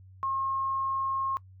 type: tone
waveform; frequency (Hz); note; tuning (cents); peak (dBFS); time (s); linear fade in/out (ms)
sine; 1076; C6; +48; -27; 0.23-1.37; 0
effects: noise-tail reverb RT60 0.1 s tail -21 dB re dry + added 94 Hz sine -49 dBFS peak until 1.6 s